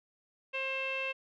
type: tone with low-pass filter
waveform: sawtooth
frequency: 532 Hz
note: C5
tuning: 29 cents sharp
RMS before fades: -35 dBFS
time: 0.53-1.13 s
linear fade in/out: 20 ms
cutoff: 2700 Hz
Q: 8.8
effects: none